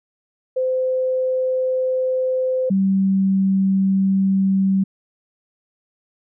sine tone pair in turn, 515 / 192.91 Hz, C5 / G3, -28 / -27 cents, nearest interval octave + perfect fourth, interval 1699 cents, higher first, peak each -17 / -14 dBFS, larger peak second, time 0.56-2.7 / 2.7-4.84 s, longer neither, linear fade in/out 10 ms, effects none

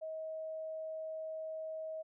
sine tone, 635 Hz, D#5, 35 cents sharp, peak -39 dBFS, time 0.01-2.03 s, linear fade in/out 20 ms, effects none

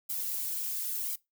violet noise with flanger, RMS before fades -34 dBFS, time 0.09-1.16 s, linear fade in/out 10 ms, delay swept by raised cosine 1.1 to 5.1 ms, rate 0.98 Hz, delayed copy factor -1, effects noise-tail reverb RT60 0.2 s tail -22 dB re dry

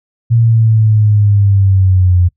sine linear sweep, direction down, 117.1 to 87.9 Hz, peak -6 dBFS, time 0.3-2.29 s, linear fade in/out 20 ms, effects noise-tail reverb RT60 0.1 s tail -21 dB re dry

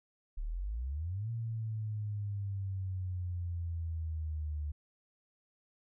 sine exponential two-way sweep, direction up then down, 34.09 to 116 to 73.7 Hz, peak -34 dBFS, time 0.37-4.72 s, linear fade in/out 10 ms, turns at 1.3 s, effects none

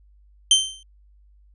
sawtooth tone with exponential decay, 3117 Hz, G7, 11 cents flat, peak -6 dBFS, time 0.51-0.83 s, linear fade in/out 2 ms, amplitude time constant 69 ms, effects added 50 Hz sine -51 dBFS peak until 1.54 s + resampled to 24000 Hz

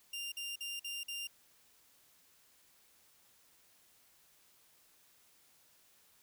sawtooth tone bursts, 2794 Hz, F7, in tune, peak -36 dBFS, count 5, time 0.13-1.272 s, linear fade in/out 5 ms, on 190 ms, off 48 ms, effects white hiss -67 dBFS RMS until 6.22 s

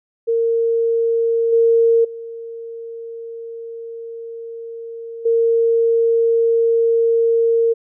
sine tone with level steps, 460 Hz, A#4, 23 cents flat, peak -14 / -10 / -28 / -12 dBFS, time 0.27-7.74 s, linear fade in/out 20 ms, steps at 1.52 / 2.04 / 5.25 s, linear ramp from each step 10 ms, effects none

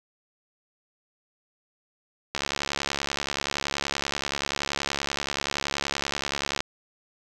click train, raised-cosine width 0.2 ms, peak -9 dBFS, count 301, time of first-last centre 2.35-6.605 s, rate 70.5 Hz, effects none

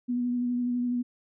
sine tone with vibrato, 244.6 Hz, B3, 16 cents flat, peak -25 dBFS, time 0.08-1.03 s, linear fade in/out 20 ms, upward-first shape sine, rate 12 Hz, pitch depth 19 cents each way, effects none

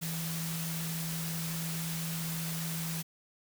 sine tone in noise, 164.1 Hz, E3, 8 cents flat, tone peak -35 dBFS, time 0.01-3.03 s, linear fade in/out 20 ms, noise white, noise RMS -39 dBFS, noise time 0.01-3.03 s, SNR +1 dB, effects none

